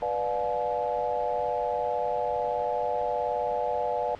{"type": "chord", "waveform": "sine", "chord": "B diminished seventh", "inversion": "none", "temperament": "just", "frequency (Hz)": [493.9, 592.7, 711.2, 853.4], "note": ["B4", "D5", "F5", "Ab5"], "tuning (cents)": [0, 16, 31, 47], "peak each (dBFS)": -31, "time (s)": [0.02, 4.15], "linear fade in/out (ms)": 2, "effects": ["pink hiss -47 dBFS RMS until 4.19 s", "low-pass 3000 Hz 12 dB/octave"]}